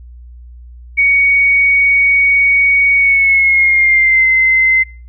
sine tone with pitch glide, 2239 to 2065 Hz, C#7 to C7, +17 to -23 cents, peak -7 dBFS, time 0.97-4.84 s, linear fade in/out 20 ms, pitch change -140 cents, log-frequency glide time 2.96-4.26 s, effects noise-tail reverb RT60 0.4 s tail -24 dB re dry + added 60 Hz sine -32 dBFS peak until 5.08 s

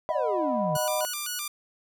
triangle exponential sweep, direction down, 684 to 142.8 Hz, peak -26 dBFS, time 0.09-0.77 s, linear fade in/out 5 ms
sine chord, B major, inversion first, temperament equal with one note detuned, 615.8 / 740 / 987.8 Hz, D#5 / F#5 / B5, -18 / 0 / 0 cents, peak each -27 / -33 / -31 dBFS, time 0.09-1.05 s, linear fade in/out 0 ms
5% pulse tone with vibrato, 1318.5 Hz, E6, in tune, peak -19 dBFS, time 0.75-1.48 s, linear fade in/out 5 ms, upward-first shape square, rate 3.9 Hz, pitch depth 180 cents each way
effects none

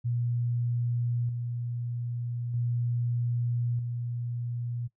sine tone with tremolo, 120 Hz, B2, 49 cents flat, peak -26 dBFS, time 0.04-4.88 s, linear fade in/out 20 ms, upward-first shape square, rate 0.4 Hz, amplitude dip 40%, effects noise-tail reverb RT60 0.1 s tail -18 dB re dry

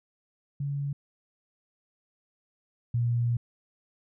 sine tone pair in turn, 141.5 / 118.99 Hz, C#3 / A#2, +36 / +36 cents, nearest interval minor third, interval 300 cents, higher first, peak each -28 / -23 dBFS, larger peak second, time 0.6-0.93 / 2.94-3.37 s, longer second, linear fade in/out 5 ms, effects none

